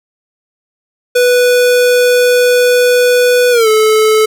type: tone with pitch glide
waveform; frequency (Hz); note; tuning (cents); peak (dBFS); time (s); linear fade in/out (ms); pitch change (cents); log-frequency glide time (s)
square; 492.9 to 434.1; B4 to A4; -3 to -23; -7; 1.15-4.26; 10; -220; 3.51-3.68
effects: none